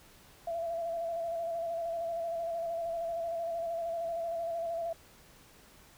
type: tone with vibrato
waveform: sine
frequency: 672 Hz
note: E5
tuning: 33 cents sharp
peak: -32 dBFS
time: 0.47-4.93 s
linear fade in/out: 5 ms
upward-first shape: square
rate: 13 Hz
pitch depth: 27 cents each way
effects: pink hiss -58 dBFS RMS until 5.97 s